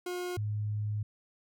40% pulse / sine tone pair in turn, 358.4 / 105.27 Hz, F4 / G#2, +45 / +24 cents, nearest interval octave + major sixth, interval 2121 cents, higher first, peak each -33 / -30 dBFS, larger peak second, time 0.06-0.37 / 0.37-1.03 s, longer second, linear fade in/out 5 ms, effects none

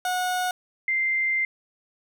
30% pulse / sine tone pair in turn, 730 / 2089 Hz, F#5 / C7, -24 / -3 cents, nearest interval octave + tritone, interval 1821 cents, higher second, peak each -21 dBFS, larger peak neither, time 0.05-0.51 / 0.88-1.45 s, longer second, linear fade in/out 2 ms, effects none

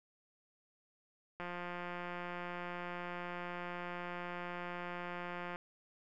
click train, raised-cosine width 0.5 ms, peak -28 dBFS, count 733, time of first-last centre 1.4-5.559 s, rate 176 Hz, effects none

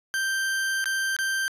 40% pulse tone with dropouts, 1568 Hz, G6, in tune, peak -23 dBFS, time 0.14-1.48 s, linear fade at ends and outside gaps 0 ms, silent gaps 0.842-0.857 / 1.165-1.188 s, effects resampled to 32000 Hz + 10-bit

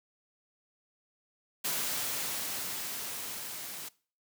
white noise with level ramp, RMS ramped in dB -32 to -42 dBFS, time 1.64-3.89 s, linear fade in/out 10 ms, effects noise-tail reverb RT60 0.4 s tail -21 dB re dry + high-pass 100 Hz 12 dB/octave

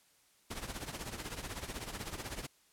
pink noise with tremolo, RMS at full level -39 dBFS, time 0.5-2.47 s, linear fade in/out 10 ms, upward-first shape triangle, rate 16 Hz, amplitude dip 80%, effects white hiss -68 dBFS RMS until 2.72 s + low-pass 12000 Hz 12 dB/octave

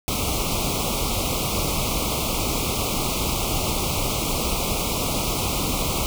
pink band-stop noise, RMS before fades -24 dBFS, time 0.08-6.06 s, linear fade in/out 0 ms, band 1300 to 2200 Hz, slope 96 dB/octave, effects none

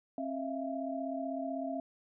sine tone cluster, 268.9 / 647 / 683 Hz, C4 / E5 / F5, +47 / -32 / -39 cents, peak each -37 / -40 / -39 dBFS, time 0.18-1.8 s, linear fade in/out 2 ms, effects none

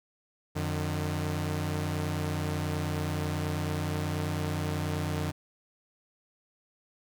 sawtooth tone pair together, 89.96 / 151.3 Hz, F#2 / D#3, -48 / -48 cents, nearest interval major sixth, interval 900 cents, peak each -28 dBFS, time 0.55-5.32 s, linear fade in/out 20 ms, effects none

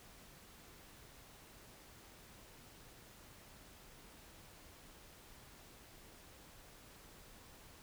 silence, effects pink hiss -59 dBFS RMS until 7.82 s

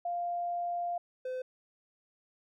sine / triangle tone pair in turn, 698 / 511.5 Hz, F5 / C5, -1 / -39 cents, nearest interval perfect fourth, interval 538 cents, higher first, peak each -31 / -32 dBFS, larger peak first, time 0.05-0.98 / 1.25-1.42 s, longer first, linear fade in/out 5 ms, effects none

